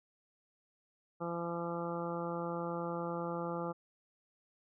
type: harmonic tone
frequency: 170.5 Hz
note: F3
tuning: 41 cents flat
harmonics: 1 / 2 / 3 / 4 / 5 / 6 / 7 / 8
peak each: -41 / -42 / -40 / -48 / -44 / -52 / -44 / -50 dBFS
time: 1.2-3.73 s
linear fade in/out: 20 ms
effects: none

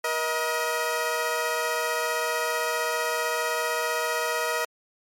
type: tone pair together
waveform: 15% pulse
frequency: 477.2 / 631.1 Hz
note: A#4 / D#5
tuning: +41 / +24 cents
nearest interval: perfect fourth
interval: 483 cents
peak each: -21 dBFS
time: 0.04-4.65 s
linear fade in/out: 5 ms
effects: MP3 64 kbps

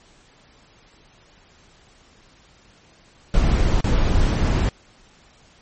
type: noise with dropouts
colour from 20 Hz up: brown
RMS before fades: -17 dBFS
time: 3.34-4.69 s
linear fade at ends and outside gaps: 1 ms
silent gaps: 3.807-3.842 s
effects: pink hiss -53 dBFS RMS until 5.61 s + MP3 32 kbps

